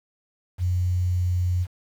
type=tone with quantisation; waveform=sine; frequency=89.9 Hz; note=F#2; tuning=49 cents flat; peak=-20 dBFS; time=0.58-1.67 s; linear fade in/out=50 ms; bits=8; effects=none